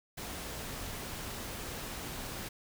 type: noise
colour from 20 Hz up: pink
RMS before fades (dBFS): -41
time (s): 0.17-2.49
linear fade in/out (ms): 10
effects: none

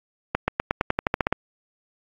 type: accelerating click train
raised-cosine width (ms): 0.5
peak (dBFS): -5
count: 12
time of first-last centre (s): 0.35-1.326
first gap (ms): 130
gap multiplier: 0.92
effects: AAC 48 kbps

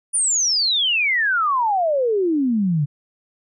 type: exponential sweep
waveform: sine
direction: down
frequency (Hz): 9680 to 138.59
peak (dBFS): -16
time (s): 0.13-2.86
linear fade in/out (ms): 20
effects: none

